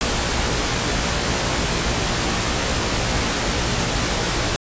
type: noise with comb filter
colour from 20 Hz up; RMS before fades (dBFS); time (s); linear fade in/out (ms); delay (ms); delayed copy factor
pink; -21; 0.01-4.56; 0; 17; +0.55
effects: resampled to 16000 Hz